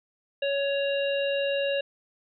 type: harmonic tone with a mistuned harmonic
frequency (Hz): 558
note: C#5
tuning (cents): +11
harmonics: 1 / 3 / 5 / 7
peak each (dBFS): -25 / -36 / -32 / -39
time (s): 0.42-1.81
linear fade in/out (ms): 5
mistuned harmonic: 7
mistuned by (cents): -37
effects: none